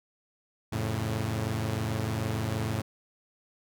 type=chord; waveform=sawtooth; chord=F augmented; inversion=none; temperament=equal with one note detuned; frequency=87.31 / 110 / 136.6 Hz; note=F2 / A2 / C#3; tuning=0 / 0 / -25 cents; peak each=-32 / -26 / -32 dBFS; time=0.72-2.82 s; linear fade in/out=10 ms; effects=none